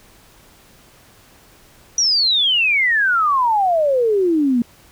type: exponential sweep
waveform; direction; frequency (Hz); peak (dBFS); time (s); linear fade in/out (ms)
sine; down; 5880 to 230; -13; 1.98-4.62; 2
effects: pink hiss -49 dBFS RMS until 4.91 s